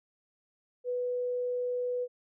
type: tone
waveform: sine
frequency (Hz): 493.9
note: B4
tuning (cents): 0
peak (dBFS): -29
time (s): 0.84-2.08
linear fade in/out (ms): 50
effects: none